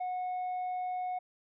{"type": "tone with tanh clipping", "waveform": "sine", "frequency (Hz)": 731, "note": "F#5", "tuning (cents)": -21, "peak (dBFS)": -33, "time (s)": [0, 1.19], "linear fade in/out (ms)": 10, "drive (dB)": 2, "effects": []}